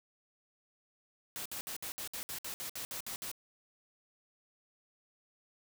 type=noise bursts; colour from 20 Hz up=white; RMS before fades=-41 dBFS; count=13; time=1.36-3.315 s; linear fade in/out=0 ms; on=95 ms; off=60 ms; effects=none